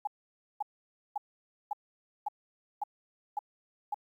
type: tone bursts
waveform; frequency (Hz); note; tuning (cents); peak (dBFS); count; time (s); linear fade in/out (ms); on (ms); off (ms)
sine; 830; G#5; -1; -29; 8; 0.05-3.944; 5; 23; 530
effects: 11-bit